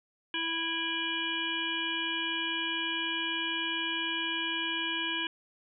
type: harmonic tone with a mistuned harmonic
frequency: 328.9 Hz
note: E4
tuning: 4 cents flat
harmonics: 1 / 3 / 5 / 7 / 9 / 10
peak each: -39 / -40 / -36 / -37 / -34 / -39 dBFS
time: 0.34-5.27 s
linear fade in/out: 2 ms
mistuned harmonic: 7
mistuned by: +69 cents
effects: none